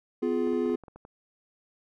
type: chord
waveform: triangle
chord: F diminished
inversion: second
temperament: just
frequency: 251.4 / 349.2 / 419.1 Hz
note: Cb4 / F4 / Ab4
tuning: +31 / 0 / +16 cents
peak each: -27 dBFS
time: 0.22-0.76 s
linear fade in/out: 10 ms
type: clicks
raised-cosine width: 1 ms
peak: -33 dBFS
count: 9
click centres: 0.473 / 0.532 / 0.658 / 0.698 / 0.741 / 0.837 / 0.882 / 0.96 / 1.051 s
effects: none